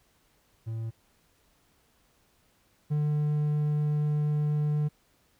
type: tone pair in turn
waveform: triangle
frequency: 112.8 / 149.31 Hz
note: A2 / D3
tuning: +44 / +29 cents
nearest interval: perfect fourth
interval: 485 cents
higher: second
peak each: -29 / -22 dBFS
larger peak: second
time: 0.66-0.91 / 2.9-4.89 s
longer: second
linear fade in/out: 20 ms
effects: pink hiss -67 dBFS RMS until 5.39 s